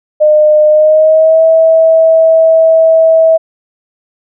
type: tone with pitch glide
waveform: sine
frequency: 608 to 647.9 Hz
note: D#5 to E5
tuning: -40 to -30 cents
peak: -3 dBFS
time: 0.2-3.38 s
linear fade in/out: 20 ms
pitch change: +110 cents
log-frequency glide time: 0.68-1.43 s
effects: none